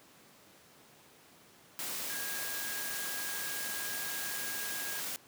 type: tone in noise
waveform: sine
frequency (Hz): 1637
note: G#6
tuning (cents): -25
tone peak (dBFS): -42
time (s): 2.1-5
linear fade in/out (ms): 0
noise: white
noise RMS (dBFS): -38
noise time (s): 1.79-5.16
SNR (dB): -7
effects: pink hiss -59 dBFS RMS until 5.27 s + high-pass 150 Hz 12 dB/octave